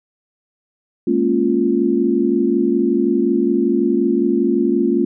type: chord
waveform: sine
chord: Bb minor seventh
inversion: third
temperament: equal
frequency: 207.7 / 233.1 / 277.2 / 349.2 Hz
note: Ab3 / Bb3 / Db4 / F4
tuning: 0 / 0 / 0 / 0 cents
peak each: -22 / -19 / -19 / -17 dBFS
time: 1.07-5.05 s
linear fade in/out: 5 ms
effects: none